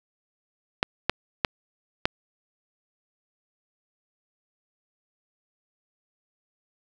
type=clicks; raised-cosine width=0.3 ms; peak=-4 dBFS; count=4; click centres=0.829 / 1.096 / 1.448 / 2.055 s; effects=7-bit